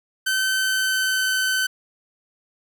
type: tone with pitch glide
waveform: sawtooth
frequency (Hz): 1536 to 1524.5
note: G6 to G6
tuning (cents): -36 to -49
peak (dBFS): -16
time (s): 0.26-1.67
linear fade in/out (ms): 10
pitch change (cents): -13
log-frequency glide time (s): 0.55-1.33
effects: none